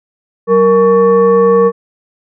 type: tone with frequency modulation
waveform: sine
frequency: 466.2 Hz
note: A#4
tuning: in tune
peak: -5 dBFS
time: 0.47-1.72 s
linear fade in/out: 50 ms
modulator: 656 Hz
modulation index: 0.66
effects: none

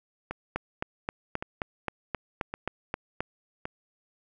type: two click trains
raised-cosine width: 0.5 ms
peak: -14 / -18 dBFS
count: 11 / 4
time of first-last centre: 0.56-3.206 / 0.31-3.654 s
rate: 3.78 / 0.897 Hz
effects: none

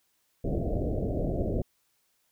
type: low-pass noise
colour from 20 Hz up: pink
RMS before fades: -29 dBFS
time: 0.44-1.62 s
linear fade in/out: 5 ms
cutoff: 690 Hz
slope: 96 dB/octave
effects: white hiss -72 dBFS RMS until 2.31 s

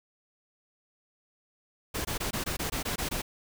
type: noise bursts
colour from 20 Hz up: pink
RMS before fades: -32 dBFS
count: 10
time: 1.94-3.22 s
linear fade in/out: 10 ms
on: 110 ms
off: 20 ms
effects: none

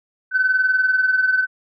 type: tone pair together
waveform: sine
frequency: 1515 / 1535.3 Hz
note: F#6 / G6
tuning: +40 / -36 cents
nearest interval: unison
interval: 24 cents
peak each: -15 / -21 dBFS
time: 0.31-1.47 s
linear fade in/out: 50 ms
effects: tanh soft clip ceiling -8 dBFS

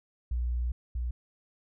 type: tone pair in turn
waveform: sine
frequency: 60.4 / 60.4 Hz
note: B1 / B1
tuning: -38 / -38 cents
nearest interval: unison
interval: 0 cents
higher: neither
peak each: -27 / -29 dBFS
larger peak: first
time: 0.31-0.72 / 0.95-1.11 s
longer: first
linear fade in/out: 5 ms
effects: none

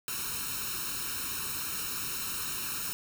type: noise with comb filter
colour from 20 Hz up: white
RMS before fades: -35 dBFS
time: 0.08-2.93 s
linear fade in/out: 0 ms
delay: 0.74 ms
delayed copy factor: +0.95
effects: none

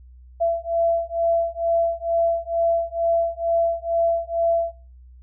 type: beating tone pair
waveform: sine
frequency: 671 / 673.2 Hz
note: E5 / E5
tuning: +31 / +36 cents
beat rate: 2.2 Hz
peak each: -22 dBFS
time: 0.4-4.73 s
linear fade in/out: 20 ms
effects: noise-tail reverb RT60 0.4 s tail -24 dB re dry + added 62 Hz sine -43 dBFS peak until 5.22 s

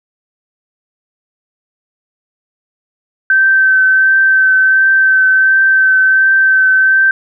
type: tone with vibrato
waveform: sine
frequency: 1545 Hz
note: G6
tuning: 26 cents flat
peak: -6 dBFS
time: 3.3-7.11 s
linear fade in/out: 2 ms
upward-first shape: triangle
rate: 1.4 Hz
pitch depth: 19 cents each way
effects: none

